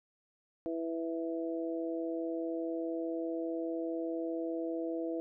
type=harmonic tone; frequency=164.81 Hz; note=E3; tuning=in tune; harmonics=2 / 3 / 4; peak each=-35 / -39 / -41 dBFS; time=0.66-5.2 s; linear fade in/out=0 ms; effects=none